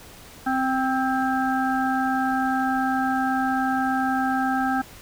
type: harmonic tone with a mistuned harmonic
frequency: 261.7 Hz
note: C4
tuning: in tune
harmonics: 1 / 3 / 5 / 6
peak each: -24 / -24 / -30 / -29 dBFS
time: 0.46-4.82 s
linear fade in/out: 10 ms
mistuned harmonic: 6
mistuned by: +23 cents
effects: pink hiss -45 dBFS RMS until 5.01 s